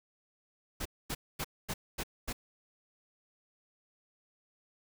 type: noise bursts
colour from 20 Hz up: pink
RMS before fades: -36 dBFS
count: 6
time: 0.8-2.33 s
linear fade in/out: 10 ms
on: 55 ms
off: 240 ms
effects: none